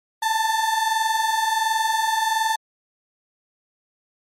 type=tone pair together; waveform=35% pulse; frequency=871.6 / 893 Hz; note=A5 / A5; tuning=-17 / +25 cents; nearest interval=unison; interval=42 cents; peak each=-22 / -19 dBFS; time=0.22-2.56 s; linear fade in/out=10 ms; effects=low-pass 12000 Hz 12 dB/octave + MP3 64 kbps